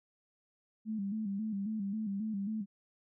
sine tone with vibrato, 207.7 Hz, G#3, in tune, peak -33 dBFS, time 0.85-2.66 s, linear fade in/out 50 ms, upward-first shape square, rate 3.7 Hz, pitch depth 85 cents each way, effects none

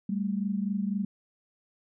sine tone pair together, 196.2 / 220.2 Hz, G3 / A3, +2 / +2 cents, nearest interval major second, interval 200 cents, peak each -28 / -32 dBFS, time 0.09-1.05 s, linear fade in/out 5 ms, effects none

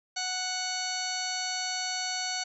harmonic tone, 740 Hz, F#5, in tune, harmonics 1 / 2 / 3 / 4 / 5 / 6 / 8 / 9 / 10, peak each -37 / -39 / -40 / -42 / -44 / -34 / -37 / -45 / -44 dBFS, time 0.16-2.44 s, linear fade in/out 10 ms, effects none

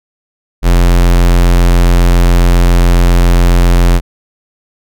square tone, 43.65 Hz, F1, in tune, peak -5 dBFS, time 0.62-4.01 s, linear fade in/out 50 ms, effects none

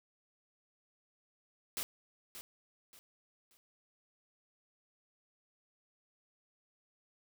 white noise with echo, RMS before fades -38 dBFS, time 1.77-1.83 s, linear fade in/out 0 ms, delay 580 ms, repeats 3, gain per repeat -10 dB, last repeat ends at 3.57 s, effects none

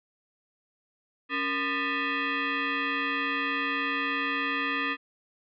sine tone with frequency modulation, 279.6 Hz, C#4, 15 cents sharp, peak -26 dBFS, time 1.29-4.97 s, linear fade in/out 50 ms, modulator 748 Hz, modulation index 3.4, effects none

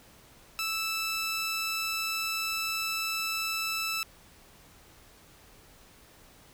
15% pulse tone pair together, 1318.5 / 2637 Hz, E6 / E7, 0 / 0 cents, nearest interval octave, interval 1200 cents, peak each -26 / -29 dBFS, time 0.59-4.03 s, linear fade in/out 0 ms, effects pink hiss -56 dBFS RMS until 6.53 s

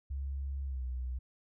sine tone with pitch glide, 68.5 to 62.81 Hz, C#2 to B1, -20 to +30 cents, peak -34 dBFS, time 0.1-1.19 s, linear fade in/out 10 ms, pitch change -150 cents, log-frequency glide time 0.65-0.84 s, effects none

